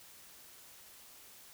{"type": "silence", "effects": ["white hiss -56 dBFS RMS until 1.53 s"]}